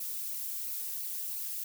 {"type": "noise with flanger", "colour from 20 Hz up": "violet", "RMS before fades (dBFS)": -37, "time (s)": [0, 1.64], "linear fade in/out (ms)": 5, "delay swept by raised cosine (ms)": [0.56, 4.46], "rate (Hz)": 2.9, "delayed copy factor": -1, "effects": []}